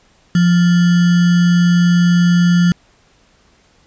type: tone with sample-and-hold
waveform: sine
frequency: 174.61 Hz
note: F3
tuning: in tune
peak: -8 dBFS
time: 0.35-2.72 s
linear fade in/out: 2 ms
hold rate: 1575 Hz
effects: pink hiss -53 dBFS RMS until 3.86 s + resampled to 16000 Hz